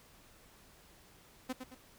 sawtooth tone with echo, 256.5 Hz, C4, 34 cents flat, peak -31 dBFS, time 1.49-1.53 s, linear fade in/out 10 ms, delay 110 ms, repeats 2, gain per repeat -7 dB, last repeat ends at 1.75 s, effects pink hiss -61 dBFS RMS until 1.98 s

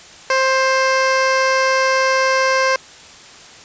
15% pulse tone, 527 Hz, C5, 12 cents sharp, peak -7 dBFS, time 0.3-2.76 s, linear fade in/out 2 ms, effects white hiss -40 dBFS RMS until 3.64 s + resampled to 16000 Hz

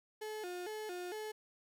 35% pulse tone with vibrato, 392 Hz, G4, in tune, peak -39 dBFS, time 0.21-1.32 s, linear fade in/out 10 ms, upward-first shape square, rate 2.2 Hz, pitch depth 160 cents each way, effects 13-bit

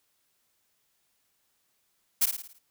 blue noise with echo, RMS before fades -22 dBFS, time 2.21-2.26 s, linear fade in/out 10 ms, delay 55 ms, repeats 6, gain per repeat -6 dB, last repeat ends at 2.59 s, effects white hiss -73 dBFS RMS until 2.7 s

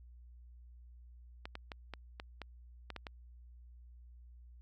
clicks, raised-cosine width 0.3 ms, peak -27 dBFS, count 9, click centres 1.455 / 1.554 / 1.718 / 1.937 / 2.199 / 2.417 / 2.903 / 2.963 / 3.068 s, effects added 60 Hz sine -53 dBFS peak until 4.61 s

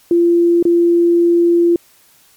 sine tone with dropouts, 343 Hz, F4, 31 cents flat, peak -8 dBFS, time 0.11-1.76 s, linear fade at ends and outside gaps 2 ms, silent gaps 0.627-0.652 s, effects white hiss -50 dBFS RMS until 2.36 s + MP3 96 kbps

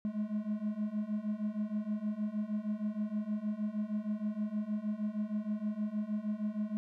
triangle beating tone pair, 207.7 / 214.1 Hz, G#3 / A3, 0 / -47 cents, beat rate 6.4 Hz, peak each -35 / -33 dBFS, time 0.05-6.77 s, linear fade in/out 0 ms, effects none

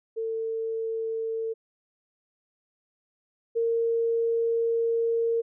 sine tone pair in turn, 449.3 / 460.6 Hz, A4 / A#4, +36 / -21 cents, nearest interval unison, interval 43 cents, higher second, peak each -27 / -22 dBFS, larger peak second, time 0.16-1.54 / 3.55-5.42 s, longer second, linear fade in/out 20 ms, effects none

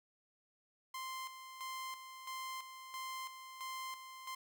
sawtooth tone with tremolo, 1045 Hz, C6, 2 cents flat, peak -38 dBFS, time 0.94-4.35 s, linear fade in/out 5 ms, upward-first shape square, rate 1.5 Hz, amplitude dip 60%, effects none

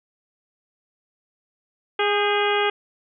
harmonic tone with a mistuned harmonic, 411.8 Hz, G#4, 15 cents flat, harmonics 1 / 2 / 3 / 4 / 5 / 6 / 7 / 8, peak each -22 / -25 / -27 / -28 / -29 / -30 / -30 / -31 dBFS, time 1.99-2.7 s, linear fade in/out 5 ms, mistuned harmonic 4, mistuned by -59 cents, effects none

